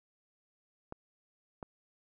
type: clicks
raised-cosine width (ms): 1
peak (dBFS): -27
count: 2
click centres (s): 0.924 / 1.628
effects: none